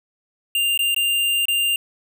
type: tone with dropouts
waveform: square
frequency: 2794 Hz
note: F7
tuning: in tune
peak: -18 dBFS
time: 0.55-1.76 s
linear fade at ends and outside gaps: 2 ms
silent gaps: 0.776-0.791 / 0.946-0.963 / 1.455-1.483 s
effects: none